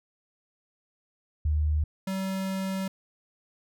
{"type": "tone pair in turn", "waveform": ["sine", "square"], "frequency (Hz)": [75.9, 191.26], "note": ["D#2", "G3"], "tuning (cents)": [-42, -42], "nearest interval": "octave + major third", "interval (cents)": 1600, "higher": "second", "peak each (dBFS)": [-22, -29], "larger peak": "first", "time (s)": [[1.45, 1.84], [2.07, 2.88]], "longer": "second", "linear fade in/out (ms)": 5, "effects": []}